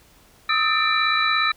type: tone cluster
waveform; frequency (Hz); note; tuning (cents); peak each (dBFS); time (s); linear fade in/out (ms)
sine; 1242 / 1299 / 1790 / 2353 / 3942; D#6 / E6 / A6 / D7 / B7; -3 / -26 / +29 / +3 / -4; -24; 0.49-1.52; 5
effects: pink hiss -54 dBFS RMS until 1.56 s